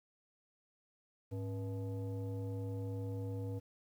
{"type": "tone with frequency modulation", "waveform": "sine", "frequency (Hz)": 103.83, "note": "G#2", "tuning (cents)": 0, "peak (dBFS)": -37, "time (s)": [1.31, 3.6], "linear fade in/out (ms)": 20, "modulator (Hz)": 378, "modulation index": 0.75, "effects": ["11-bit"]}